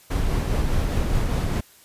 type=noise with tremolo; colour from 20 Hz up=brown; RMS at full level=-21 dBFS; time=0.1-1.61 s; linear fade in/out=10 ms; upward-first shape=sine; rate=4.9 Hz; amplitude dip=25%; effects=white hiss -52 dBFS RMS until 1.84 s + resampled to 32000 Hz